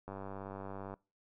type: click train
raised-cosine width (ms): 1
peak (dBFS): -30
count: 85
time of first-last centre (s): 0.08-0.94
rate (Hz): 97.7
effects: noise-tail reverb RT60 0.3 s tail -23 dB re dry